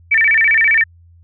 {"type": "tone with vibrato", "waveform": "sine", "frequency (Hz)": 2029, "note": "B6", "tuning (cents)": 46, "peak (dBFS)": -9, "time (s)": [0.11, 0.84], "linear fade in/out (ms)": 10, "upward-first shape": "square", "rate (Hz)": 15, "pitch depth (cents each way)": 210, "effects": ["added 85 Hz sine -43 dBFS peak until 1.23 s"]}